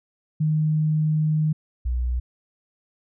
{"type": "tone pair in turn", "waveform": "sine", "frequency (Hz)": [154.6, 61.35], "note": ["D#3", "B1"], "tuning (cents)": [-11, -11], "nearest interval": "octave + major third", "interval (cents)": 1600, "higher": "first", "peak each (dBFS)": [-18, -21], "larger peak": "first", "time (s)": [[0.4, 1.53], [1.85, 2.2]], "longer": "first", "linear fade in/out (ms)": 10, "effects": []}